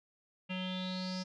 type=tone with low-pass filter sweep; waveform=square; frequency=185 Hz; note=F#3; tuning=in tune; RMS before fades=-38 dBFS; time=0.49-1.24 s; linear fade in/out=20 ms; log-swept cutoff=2800 to 5300 Hz; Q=8.9; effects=none